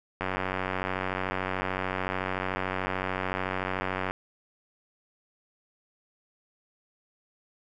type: click train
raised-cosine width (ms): 0.5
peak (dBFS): -14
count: 366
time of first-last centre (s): 0.21-4.11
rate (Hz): 93.6
effects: none